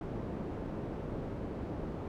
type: low-pass noise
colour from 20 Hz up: white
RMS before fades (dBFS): -39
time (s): 0.01-2.08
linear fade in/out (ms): 2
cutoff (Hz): 380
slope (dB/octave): 12
effects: none